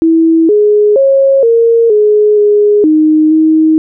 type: tone with pitch steps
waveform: sine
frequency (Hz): 326.2 / 418.1 / 544 / 461.7 / 421.1 / 415.2 / 309.9 / 315.5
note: E4 / G#4 / C#5 / A#4 / G#4 / G#4 / D#4 / D#4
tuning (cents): -18 / +12 / -33 / -17 / +24 / 0 / -7 / +24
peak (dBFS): -4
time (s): 0.02-3.78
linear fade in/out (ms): 0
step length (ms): 470
effects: none